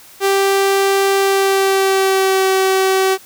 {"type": "tone with pitch glide", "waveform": "sawtooth", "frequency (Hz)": [392, 381.5], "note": ["G4", "G4"], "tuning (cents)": [0, -47], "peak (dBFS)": -8, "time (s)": [0.2, 3.18], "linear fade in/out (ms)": 50, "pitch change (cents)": -47, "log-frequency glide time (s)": [1.18, 2.48], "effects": ["white hiss -42 dBFS RMS until 3.25 s"]}